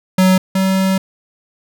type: tone pair in turn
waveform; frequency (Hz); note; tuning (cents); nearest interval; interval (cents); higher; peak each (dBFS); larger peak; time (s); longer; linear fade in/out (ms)
square; 186.6 / 190.41; F#3 / F#3; +15 / +50; unison; 35; second; -9 / -13; first; 0.18-0.38 / 0.55-0.98; second; 5
effects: none